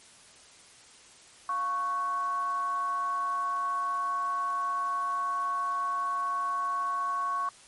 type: tone with frequency modulation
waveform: sine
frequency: 1108.7 Hz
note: C#6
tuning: in tune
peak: -27 dBFS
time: 1.49-7.49 s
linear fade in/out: 2 ms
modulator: 407 Hz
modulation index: 0.35
effects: white hiss -54 dBFS RMS until 7.67 s + MP3 48 kbps